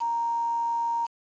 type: tone with quantisation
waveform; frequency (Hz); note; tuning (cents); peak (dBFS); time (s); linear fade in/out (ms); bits
sine; 932.3; A#5; 0; -24; 0-1.07; 20; 7
effects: resampled to 16000 Hz